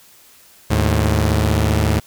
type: tone pair together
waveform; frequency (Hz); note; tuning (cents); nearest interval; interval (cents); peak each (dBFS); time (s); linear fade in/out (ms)
sawtooth; 76.76 / 107.5; D#2 / A2; -23 / -40; tritone; 583; -13; 0.7-2; 10
effects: white hiss -48 dBFS RMS until 2.06 s